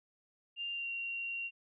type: tone with pitch glide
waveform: sine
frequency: 2794 to 2756 Hz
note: F7 to F7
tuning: 0 to -24 cents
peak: -36 dBFS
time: 0.56-1.51 s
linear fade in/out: 50 ms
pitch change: -24 cents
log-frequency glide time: 0.71-0.89 s
effects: none